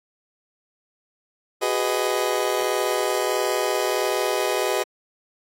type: chord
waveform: 30% pulse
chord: G# minor seventh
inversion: third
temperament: just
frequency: 373.8 / 415.3 / 498.4 / 623 Hz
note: F#4 / G#4 / B4 / D#5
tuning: +18 / 0 / +16 / +2 cents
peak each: -24 dBFS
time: 1.61-4.84 s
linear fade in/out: 20 ms
effects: AAC 48 kbps